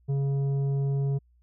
triangle tone with tanh clipping, 138.59 Hz, C#3, in tune, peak -25 dBFS, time 0.08-1.19 s, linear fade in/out 20 ms, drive 12 dB, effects added 60 Hz sine -59 dBFS peak until 1.42 s

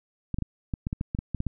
clicks, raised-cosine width 5 ms, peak -16 dBFS, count 12, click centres 0.343 / 0.386 / 0.423 / 0.738 / 0.869 / 0.929 / 1.011 / 1.149 / 1.189 / 1.347 / 1.404 / 1.467 s, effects none

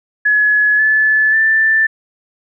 sine tone with pitch steps, 1696 / 1732.6 / 1770.1 Hz, G#6 / A6 / A6, +36 / -27 / +10 cents, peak -9 dBFS, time 0.25-1.87 s, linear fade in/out 10 ms, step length 540 ms, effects none

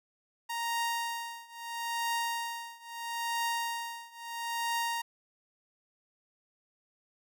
sawtooth tone with tremolo, 932.3 Hz, A#5, in tune, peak -25 dBFS, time 0.49-5.02 s, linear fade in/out 10 ms, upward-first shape triangle, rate 0.76 Hz, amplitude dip 95%, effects none

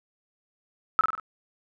sine tone with echo, 1300 Hz, E6, 24 cents flat, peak -14 dBFS, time 0.99-1.01 s, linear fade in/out 0 ms, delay 47 ms, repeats 4, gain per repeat -5 dB, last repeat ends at 1.198 s, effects none

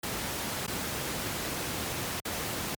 pink noise with dropouts, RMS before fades -33 dBFS, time 0.03-2.75 s, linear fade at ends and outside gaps 5 ms, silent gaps 0.666-0.677 / 2.202-2.251 s, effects high-pass 80 Hz 12 dB/octave + MP3 96 kbps

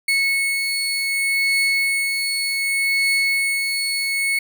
35% pulse beating tone pair, 2200 / 2200.66 Hz, C#7 / C#7, -14 / -13 cents, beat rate 0.66 Hz, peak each -25 / -17 dBFS, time 0.08-4.39 s, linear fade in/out 5 ms, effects none

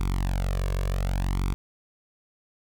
sawtooth tone with flanger, 46.25 Hz, F#1, in tune, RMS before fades -26 dBFS, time 0-1.54 s, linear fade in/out 0 ms, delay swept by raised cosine 0.86 to 1.82 ms, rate 0.67 Hz, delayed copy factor +1, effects none

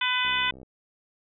harmonic tone, 501 Hz, B4, 25 cents sharp, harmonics 2 / 3 / 4 / 5 / 6 / 7, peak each -30 / -30 / -30 / -30 / -30 / -30 dBFS, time 0.01-0.51 s, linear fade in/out 5 ms
click train, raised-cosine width 2 ms, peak -33 dBFS, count 26, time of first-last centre 0.25-0.631 s, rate 65.6 Hz
effects none

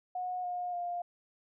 sine tone with pitch steps, 728 / 715.1 / 702.4 Hz, F#5 / F5 / F5, -28 / +41 / +10 cents, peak -33 dBFS, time 0.15-1.02 s, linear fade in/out 5 ms, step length 290 ms, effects none

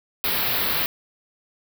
white band-stop noise, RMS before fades -23 dBFS, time 0.24-0.86 s, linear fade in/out 0 ms, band 4700 to 12000 Hz, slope 48 dB/octave, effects none

